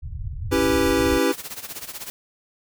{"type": "low-pass noise", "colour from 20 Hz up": "white", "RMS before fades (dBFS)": -30, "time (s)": [0.02, 1.19], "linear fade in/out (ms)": 20, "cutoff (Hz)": 120, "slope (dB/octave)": 48}
{"type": "chord", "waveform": "square", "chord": "C# half-diminished seventh", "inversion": "none", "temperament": "equal", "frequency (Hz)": [277.2, 329.6, 392, 493.9], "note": ["C#4", "E4", "G4", "B4"], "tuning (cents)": [0, 0, 0, 0], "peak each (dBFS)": -24, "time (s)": [0.51, 1.33], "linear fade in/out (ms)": 20}
{"type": "noise with tremolo", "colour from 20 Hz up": "white", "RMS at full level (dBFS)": -32, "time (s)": [1.32, 2.1], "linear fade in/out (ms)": 0, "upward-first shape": "sine", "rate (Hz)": 16, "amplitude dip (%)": 80}
{"effects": []}